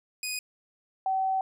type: tone pair in turn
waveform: 15% pulse / sine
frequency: 2489 / 763.9 Hz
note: D#7 / G5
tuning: 0 / -45 cents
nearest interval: octave + minor sixth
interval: 2045 cents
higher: first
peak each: -24 dBFS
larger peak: neither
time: 0.23-0.39 / 1.06-1.41 s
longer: second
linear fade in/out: 2 ms
effects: none